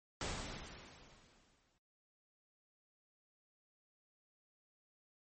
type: noise with exponential decay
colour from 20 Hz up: pink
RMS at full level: -39 dBFS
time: 0.21-1.78 s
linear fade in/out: 1 ms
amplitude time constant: 340 ms
effects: noise-tail reverb RT60 0.5 s tail -26 dB re dry + MP3 32 kbps